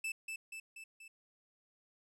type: tone with echo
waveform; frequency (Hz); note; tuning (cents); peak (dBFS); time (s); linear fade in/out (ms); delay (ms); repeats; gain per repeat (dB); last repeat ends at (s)
45% pulse; 2637; E7; 0; -36; 0.04-0.12; 5; 240; 4; -4; 1.08
effects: low-pass 12000 Hz 12 dB/octave